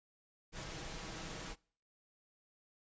pink noise with comb filter, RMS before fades -45 dBFS, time 0.52-1.56 s, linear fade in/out 50 ms, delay 6.2 ms, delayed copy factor +0.5, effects noise-tail reverb RT60 0.5 s tail -25 dB re dry + resampled to 16000 Hz

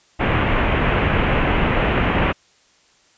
pink low-pass noise, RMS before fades -18 dBFS, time 0.19-2.33 s, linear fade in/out 20 ms, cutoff 2900 Hz, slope 48 dB/octave, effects white hiss -56 dBFS RMS until 3.17 s + resampled to 16000 Hz

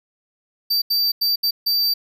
square tone bursts at uneven times, 4651 Hz, D8, 18 cents flat, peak -17 dBFS, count 5, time 0.7-0.82 / 0.9-1.12 / 1.21-1.36 / 1.43-1.51 / 1.66-1.94 s, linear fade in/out 10 ms, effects none

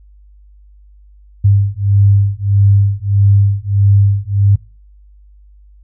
sine beating tone pair, 99.4 / 101 Hz, G2 / G#2, +25 / -48 cents, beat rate 1.6 Hz, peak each -11 dBFS, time 1.44-4.56 s, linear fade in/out 10 ms, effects noise-tail reverb RT60 0.3 s tail -21 dB re dry + added 50 Hz sine -40 dBFS peak until 5.83 s

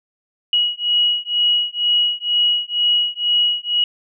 sine beating tone pair, 2907 / 2909.1 Hz, F#7 / F#7, -31 / -30 cents, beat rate 2.1 Hz, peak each -18 dBFS, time 0.53-3.84 s, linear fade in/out 2 ms, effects none

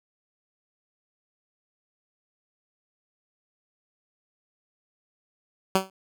10% pulse tone with exponential decay, 190.5 Hz, G3, 49 cents flat, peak -8 dBFS, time 5.75-5.9 s, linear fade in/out 2 ms, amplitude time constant 32 ms, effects none

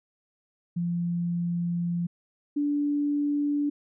sine tone pair in turn, 172.7 / 290.4 Hz, F3 / D4, -19 / -19 cents, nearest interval major sixth, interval 900 cents, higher second, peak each -25 / -23 dBFS, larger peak second, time 0.76-2.07 / 2.56-3.7 s, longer first, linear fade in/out 10 ms, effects none

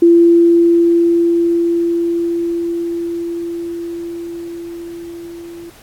sine tone with level ramp, 340 Hz, F4, 46 cents flat, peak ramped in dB -4 to -29 dBFS, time 0.02-5.7 s, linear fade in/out 5 ms, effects pink hiss -44 dBFS RMS until 5.82 s + AAC 64 kbps

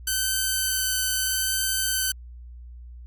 5% pulse tone with vibrato, 1529 Hz, G6, 44 cents flat, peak -12 dBFS, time 0.07-2.12 s, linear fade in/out 5 ms, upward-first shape sine, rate 0.78 Hz, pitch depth 10 cents each way, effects added 60 Hz sine -39 dBFS peak until 3.06 s + AAC 64 kbps

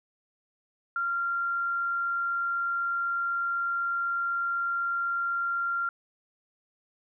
sine tone, 1384 Hz, F6, 16 cents flat, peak -26 dBFS, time 0.96-5.89 s, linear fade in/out 2 ms, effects none

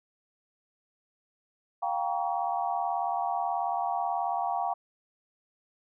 sine chord, G half-diminished seventh, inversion third, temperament just, 705.6 / 784 / 940.8 / 1128.9 Hz, F5 / G5 / Bb5 / Db6, +18 / 0 / +16 / +31 cents, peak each -31 / -31 / -34 / -37 dBFS, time 1.82-4.74 s, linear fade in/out 10 ms, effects none

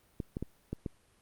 clicks, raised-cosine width 3 ms, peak -22 dBFS, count 5, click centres 0.202 / 0.369 / 0.426 / 0.73 / 0.862 s, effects pink hiss -67 dBFS RMS until 1.21 s + Opus 32 kbps

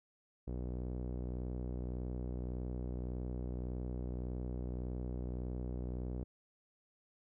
sawtooth tone with low-pass filter, 61.74 Hz, B1, in tune, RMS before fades -40 dBFS, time 0.47-6.24 s, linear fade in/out 10 ms, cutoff 440 Hz, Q 1.2, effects none

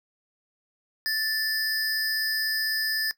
square tone pair together, 1760 / 4978 Hz, A6 / D#8, 0 / 0 cents, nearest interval octave + tritone, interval 1800 cents, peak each -28 dBFS, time 1.06-3.11 s, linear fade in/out 0 ms, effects noise-tail reverb RT60 0.1 s tail -18 dB re dry

